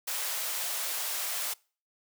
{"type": "high-pass noise", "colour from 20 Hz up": "white", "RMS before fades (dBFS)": -33, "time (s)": [0.07, 1.54], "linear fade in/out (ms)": 10, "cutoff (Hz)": 510, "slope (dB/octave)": 24, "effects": ["noise-tail reverb RT60 0.4 s tail -25 dB re dry"]}